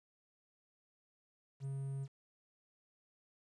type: tone with quantisation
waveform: triangle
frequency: 136.6 Hz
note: C#3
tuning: 25 cents flat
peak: -36 dBFS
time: 1.6-2.08 s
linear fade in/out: 50 ms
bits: 11
effects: resampled to 22050 Hz